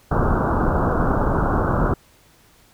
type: low-pass noise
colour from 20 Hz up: pink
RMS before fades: -19 dBFS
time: 0.11-1.94 s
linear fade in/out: 5 ms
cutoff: 1500 Hz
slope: 96 dB/octave
effects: pink hiss -54 dBFS RMS until 2.73 s